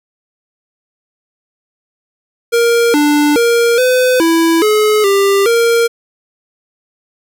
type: tone with pitch steps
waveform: square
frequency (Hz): 468.4 / 294.7 / 469 / 506 / 330.3 / 425.9 / 396.2 / 465.4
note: A#4 / D4 / A#4 / B4 / E4 / G#4 / G4 / A#4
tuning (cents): +8 / +6 / +11 / +42 / +4 / +44 / +18 / -3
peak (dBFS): -9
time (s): 2.52-5.88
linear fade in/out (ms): 20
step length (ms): 420
effects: none